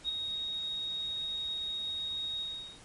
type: tone with ADSR envelope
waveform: sine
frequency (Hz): 3755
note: A#7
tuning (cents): +12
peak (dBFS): -27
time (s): 0.04-2.8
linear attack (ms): 51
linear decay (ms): 5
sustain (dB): -6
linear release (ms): 410
effects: pink hiss -54 dBFS RMS until 2.84 s + MP3 48 kbps